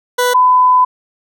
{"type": "tone pair in turn", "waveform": ["20% pulse", "sine"], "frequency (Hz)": [493.9, 1005.1], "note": ["B4", "B5"], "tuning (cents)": [0, 30], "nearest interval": "octave", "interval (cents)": 1230, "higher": "second", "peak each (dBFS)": -6, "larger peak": "neither", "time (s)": [[0.18, 0.34], [0.34, 0.85]], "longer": "second", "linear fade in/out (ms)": 10, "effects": []}